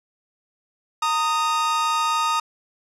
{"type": "tone pair together", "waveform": "45% pulse", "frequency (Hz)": [917.3, 1244.5], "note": ["A#5", "D#6"], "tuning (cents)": [-28, 0], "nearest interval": "perfect fourth", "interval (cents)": 528, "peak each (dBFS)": [-24, -21], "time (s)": [1.02, 2.4], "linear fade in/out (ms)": 5, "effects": ["low-pass 8000 Hz 12 dB/octave"]}